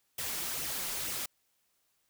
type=noise with flanger; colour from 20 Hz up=white; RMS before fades=-36 dBFS; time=0.18-1.26 s; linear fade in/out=5 ms; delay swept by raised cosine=0.33 to 5.93 ms; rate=2.2 Hz; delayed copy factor=+0.55; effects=white hiss -75 dBFS RMS until 2.09 s